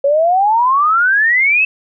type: exponential sweep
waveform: sine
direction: up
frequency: 547 to 2655 Hz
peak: -9 dBFS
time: 0.04-1.65 s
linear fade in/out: 5 ms
effects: none